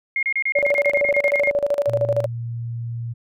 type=tone bursts; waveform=sine; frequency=2139 Hz; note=C7; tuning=38 cents sharp; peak=-18 dBFS; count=14; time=0.16-1.502 s; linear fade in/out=2 ms; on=68 ms; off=30 ms
type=tone with tremolo; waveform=sine; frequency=573 Hz; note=D5; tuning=43 cents flat; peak=-15 dBFS; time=0.55-2.26 s; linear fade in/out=10 ms; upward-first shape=square; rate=13 Hz; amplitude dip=80%
type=tone; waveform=sine; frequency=117.1 Hz; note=A#2; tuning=8 cents sharp; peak=-25 dBFS; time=1.87-3.14 s; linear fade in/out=20 ms
effects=none